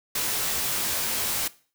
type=noise with comb filter; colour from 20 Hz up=white; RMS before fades=-27 dBFS; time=0.15-1.48 s; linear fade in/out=5 ms; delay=20 ms; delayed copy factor=-0.9; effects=noise-tail reverb RT60 0.4 s tail -19 dB re dry